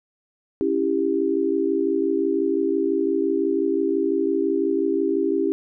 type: chord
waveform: sine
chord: C# diminished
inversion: none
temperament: equal with one note detuned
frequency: 277.2 / 329.6 / 395.4 Hz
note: C#4 / E4 / G4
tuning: 0 / 0 / +15 cents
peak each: -25 / -23 / -22 dBFS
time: 0.61-5.52 s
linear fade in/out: 0 ms
effects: none